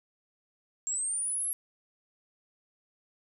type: linear sweep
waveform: sine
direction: up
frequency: 7400 to 11320 Hz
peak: -29 dBFS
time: 0.87-1.53 s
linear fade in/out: 0 ms
effects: none